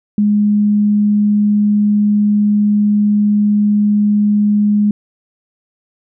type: tone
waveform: sine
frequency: 207.7 Hz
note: G#3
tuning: in tune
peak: -9 dBFS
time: 0.18-4.91 s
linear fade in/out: 2 ms
effects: none